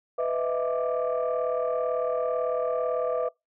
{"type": "tone cluster", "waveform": "sine", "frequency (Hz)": [498.5, 625, 663, 1178], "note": ["B4", "D#5", "E5", "D6"], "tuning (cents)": [16, 8, 10, 5], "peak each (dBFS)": [-26, -30, -29, -34], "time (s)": [0.18, 3.29], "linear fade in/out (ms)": 10, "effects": ["noise-tail reverb RT60 0.2 s tail -25 dB re dry", "tanh soft clip ceiling -17 dBFS"]}